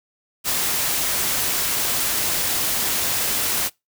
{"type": "noise with ADSR envelope", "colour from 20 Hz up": "white", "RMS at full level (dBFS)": -20, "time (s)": [0.44, 3.7], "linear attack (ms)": 48, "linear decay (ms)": 15, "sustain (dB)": -2, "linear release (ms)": 39, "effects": ["noise-tail reverb RT60 0.2 s tail -24 dB re dry"]}